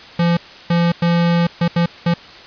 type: tone bursts at uneven times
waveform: square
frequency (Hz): 171.1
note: F3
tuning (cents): -35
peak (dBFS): -13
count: 6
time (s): 0.19-0.37 / 0.7-0.92 / 1.02-1.47 / 1.61-1.68 / 1.76-1.86 / 2.06-2.14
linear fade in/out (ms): 5
effects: white hiss -38 dBFS RMS until 2.46 s + resampled to 11025 Hz